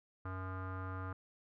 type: tone with low-pass filter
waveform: square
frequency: 93.7 Hz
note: F#2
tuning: 22 cents sharp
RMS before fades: -42 dBFS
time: 0.25-1.13 s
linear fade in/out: 5 ms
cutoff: 1300 Hz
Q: 6.6
effects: none